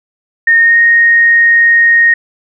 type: tone with pitch glide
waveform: sine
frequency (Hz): 1839 to 1861.4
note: A#6 to A#6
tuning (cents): -24 to -3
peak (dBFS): -4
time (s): 0.47-2.14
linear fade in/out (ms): 5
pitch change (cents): +21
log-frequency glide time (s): 0.58-0.79
effects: none